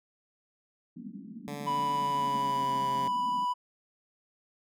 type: band-pass noise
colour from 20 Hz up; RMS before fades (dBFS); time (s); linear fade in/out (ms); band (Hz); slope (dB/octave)
pink; -44; 0.96-3.45; 10; 190 to 260; 48
type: tone with pitch glide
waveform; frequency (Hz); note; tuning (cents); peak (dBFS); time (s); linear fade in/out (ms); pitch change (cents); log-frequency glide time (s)
10% pulse; 144.9 to 134.42; D3 to C3; -23 to +47; -29; 1.48-3.08; 0; -130; 1.92-2.72
type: tone with vibrato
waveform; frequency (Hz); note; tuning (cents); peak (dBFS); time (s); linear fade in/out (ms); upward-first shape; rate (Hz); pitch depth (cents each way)
triangle; 987.8; B5; 0; -25; 1.66-3.54; 20; triangle; 12; 9
effects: none